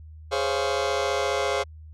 sawtooth chord, Db major seventh, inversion second, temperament just, 415.8 / 519.7 / 554.4 / 693 Hz, Ab4 / C5 / Db5 / F5, +2 / -12 / 0 / -14 cents, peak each -24 / -25 / -24 / -26 dBFS, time 0.31-1.64 s, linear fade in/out 20 ms, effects added 78 Hz sine -41 dBFS peak until 1.93 s + low-pass 6000 Hz 12 dB/octave

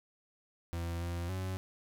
40% pulse tone with pitch steps, 84.9 / 86.2 / 93.8 Hz, F2 / F2 / F#2, -48 / -22 / +24 cents, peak -34 dBFS, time 0.73-1.57 s, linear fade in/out 0 ms, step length 280 ms, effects 10-bit

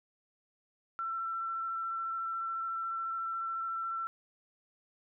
sine tone with vibrato, 1344 Hz, E6, 33 cents sharp, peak -33 dBFS, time 0.99-4.07 s, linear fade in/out 0 ms, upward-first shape sine, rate 14 Hz, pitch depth 12 cents each way, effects none

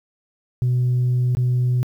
sine tone with dropouts, 124.6 Hz, B2, 16 cents sharp, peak -14 dBFS, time 0.62-1.83 s, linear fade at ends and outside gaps 0 ms, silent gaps 1.35-1.37 s, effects tanh soft clip ceiling -14 dBFS + 9-bit

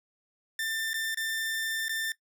sawtooth tone with dropouts, 1788 Hz, A6, 27 cents sharp, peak -26 dBFS, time 0.59-2.12 s, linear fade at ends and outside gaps 2 ms, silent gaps 0.933-0.941 / 1.146-1.172 / 1.883-1.893 s, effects noise-tail reverb RT60 0.1 s tail -19 dB re dry

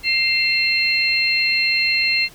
sine tone cluster, 2108 / 2704 / 4191 Hz, C7 / E7 / C8, +12 / +43 / +2 cents, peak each -20 dBFS, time 0.03-2.29 s, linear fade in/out 50 ms, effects pink hiss -45 dBFS RMS until 2.34 s

